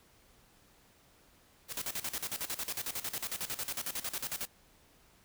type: noise with tremolo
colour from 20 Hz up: white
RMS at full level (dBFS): -36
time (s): 1.68-4.48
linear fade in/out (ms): 50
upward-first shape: square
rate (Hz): 11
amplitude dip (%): 80
effects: pink hiss -64 dBFS RMS until 5.24 s